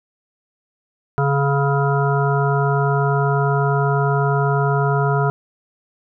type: harmonic tone with a mistuned harmonic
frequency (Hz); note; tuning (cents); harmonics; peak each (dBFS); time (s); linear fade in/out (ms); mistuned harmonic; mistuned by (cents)
140; C#3; +18; 1 / 3 / 5 / 7 / 9 / 10; -17 / -22 / -24 / -25 / -27 / -27; 1.18-5.3; 0; 9; +16
effects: none